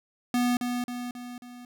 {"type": "tone with echo", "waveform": "square", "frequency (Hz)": 244.9, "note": "B3", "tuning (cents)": -14, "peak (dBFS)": -23, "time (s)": [0.34, 0.57], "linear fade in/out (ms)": 2, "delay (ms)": 270, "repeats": 4, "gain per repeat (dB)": -5, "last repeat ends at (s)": 1.65, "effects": []}